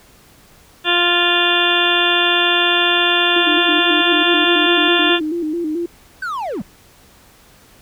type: harmonic tone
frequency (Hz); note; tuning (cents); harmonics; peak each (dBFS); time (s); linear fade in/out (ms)
349.2; F4; 0; 1 / 2 / 3 / 4 / 5 / 7 / 8 / 9 / 10; -21 / -23 / -24 / -22 / -20 / -24 / -20 / -24 / -18; 0.84-5.2; 50
type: tone with vibrato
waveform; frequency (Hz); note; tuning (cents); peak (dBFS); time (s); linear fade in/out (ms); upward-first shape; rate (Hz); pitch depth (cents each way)
sine; 325.2; E4; -23; -18; 3.36-5.86; 5; square; 4.6; 93
type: linear sweep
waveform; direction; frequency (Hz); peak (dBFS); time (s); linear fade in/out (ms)
triangle; down; 1568 to 155.56; -19; 6.22-6.62; 5
effects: pink hiss -48 dBFS RMS until 7.81 s